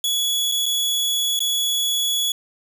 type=tone with dropouts; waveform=sawtooth; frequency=3384 Hz; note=G#7; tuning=32 cents sharp; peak=-16 dBFS; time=0.04-2.32 s; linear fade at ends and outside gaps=2 ms; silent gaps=0.516-0.52 / 0.658-0.662 / 1.392-1.404 s; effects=none